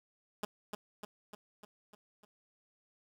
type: tone with echo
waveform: 10% pulse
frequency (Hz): 207.8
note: G#3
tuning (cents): +1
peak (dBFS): -26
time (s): 0.43-0.45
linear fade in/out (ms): 2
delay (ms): 300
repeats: 6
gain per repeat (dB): -4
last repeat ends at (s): 2.25
effects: none